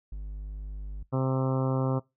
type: tone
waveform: triangle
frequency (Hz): 50.6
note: G#1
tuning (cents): -44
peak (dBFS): -32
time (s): 0.12-1.03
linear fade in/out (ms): 5
type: harmonic tone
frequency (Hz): 131.6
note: C3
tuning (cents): +10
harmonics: 1 / 2 / 3 / 4 / 5 / 6 / 7 / 8 / 9 / 10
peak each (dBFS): -26 / -31 / -36 / -34 / -40 / -41 / -42 / -42 / -42 / -45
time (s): 1.12-2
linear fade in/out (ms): 20
effects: noise-tail reverb RT60 0.2 s tail -21 dB re dry